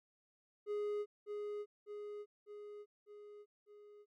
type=tone with echo; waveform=triangle; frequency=415.3 Hz; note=G#4; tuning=in tune; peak=-34 dBFS; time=0.66-1.06 s; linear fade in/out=50 ms; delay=600 ms; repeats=5; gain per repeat=-4 dB; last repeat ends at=4.06 s; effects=none